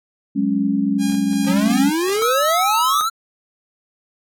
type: chord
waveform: sine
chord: F# suspended second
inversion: none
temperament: equal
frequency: 185 / 207.7 / 277.2 Hz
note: F#3 / G#3 / C#4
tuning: 0 / 0 / 0 cents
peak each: -24 / -19 / -19 dBFS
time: 0.35-1.91 s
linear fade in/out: 20 ms
type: tone with tremolo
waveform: 5% pulse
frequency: 813 Hz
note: G#5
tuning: 37 cents flat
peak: -16 dBFS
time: 0.98-2.23 s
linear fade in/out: 50 ms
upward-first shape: sine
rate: 2.8 Hz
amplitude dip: 55%
type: exponential sweep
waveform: square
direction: up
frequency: 171.6 to 1381 Hz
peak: -18 dBFS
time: 1.46-3.1 s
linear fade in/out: 20 ms
type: tone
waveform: square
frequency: 1293 Hz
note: E6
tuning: 34 cents flat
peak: -18 dBFS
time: 2.22-3.01 s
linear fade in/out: 0 ms
effects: AAC 64 kbps